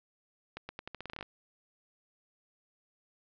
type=accelerating click train; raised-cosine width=0.3 ms; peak=-24 dBFS; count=13; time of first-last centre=0.57-1.227 s; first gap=120 ms; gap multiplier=0.84; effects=low-pass 5000 Hz 12 dB/octave

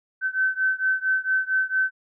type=beating tone pair; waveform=sine; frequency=1530 / 1534.4 Hz; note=G6 / G6; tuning=-42 / -37 cents; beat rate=4.4 Hz; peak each=-23 / -24 dBFS; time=0.21-1.91 s; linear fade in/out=50 ms; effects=none

